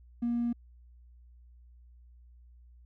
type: tone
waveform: triangle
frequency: 237.4 Hz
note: A#3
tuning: 32 cents sharp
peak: -24 dBFS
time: 0.22-0.53 s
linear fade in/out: 10 ms
effects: tanh soft clip ceiling -24 dBFS + added 60 Hz sine -53 dBFS peak until 2.85 s